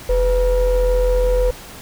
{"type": "ring-modulated tone", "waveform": "triangle", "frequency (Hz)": 228.1, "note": "A#3", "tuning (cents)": -37, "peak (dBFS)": -8, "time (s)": [0.09, 1.51], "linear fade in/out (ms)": 5, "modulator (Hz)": 271, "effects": ["pink hiss -37 dBFS RMS until 1.81 s"]}